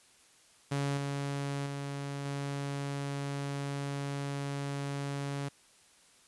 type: tone with level steps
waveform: sawtooth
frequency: 140.7 Hz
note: C#3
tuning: 26 cents sharp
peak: -26 / -29 / -32 / -30 dBFS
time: 0.71-5.49 s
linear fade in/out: 10 ms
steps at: 0.97 / 1.66 / 2.25 s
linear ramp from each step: 5 ms
effects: white hiss -62 dBFS RMS until 6.27 s + resampled to 24000 Hz